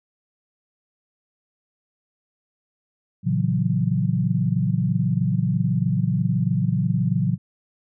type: chord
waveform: sine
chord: F# dominant seventh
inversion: first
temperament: just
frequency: 115.62 / 138.75 / 166.5 / 185 Hz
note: A#2 / C#3 / E3 / F#3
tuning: -14 / +2 / +18 / 0 cents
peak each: -24 dBFS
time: 3.23-7.38 s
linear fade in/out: 50 ms
effects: none